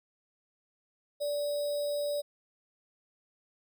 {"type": "tone with sample-and-hold", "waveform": "sine", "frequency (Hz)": 582, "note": "D5", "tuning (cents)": -16, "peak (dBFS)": -29, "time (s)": [1.2, 2.22], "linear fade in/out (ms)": 20, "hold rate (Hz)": 4410, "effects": []}